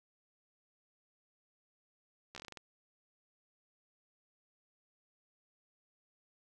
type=slowing click train; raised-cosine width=0.2 ms; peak=-29 dBFS; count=9; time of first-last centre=2.35-2.573 s; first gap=13 ms; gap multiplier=1.21; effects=none